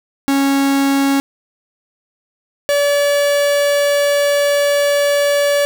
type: tone pair in turn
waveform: 45% pulse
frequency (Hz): 275.7 / 573.8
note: C#4 / D5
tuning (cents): -9 / -40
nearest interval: octave + minor second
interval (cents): 1269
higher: second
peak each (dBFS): -12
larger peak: neither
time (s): 0.28-1.2 / 2.69-5.65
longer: second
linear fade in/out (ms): 0
effects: 9-bit